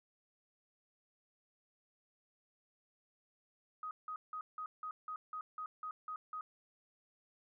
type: tone bursts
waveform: sine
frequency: 1254 Hz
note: D#6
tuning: 13 cents sharp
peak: -40 dBFS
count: 11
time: 3.83-6.41 s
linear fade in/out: 2 ms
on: 80 ms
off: 170 ms
effects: none